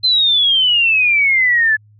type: exponential sweep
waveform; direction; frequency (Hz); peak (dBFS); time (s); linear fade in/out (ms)
sine; down; 4122 to 1711; -10; 0.03-1.77; 20
effects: added 105 Hz sine -45 dBFS peak until 1.99 s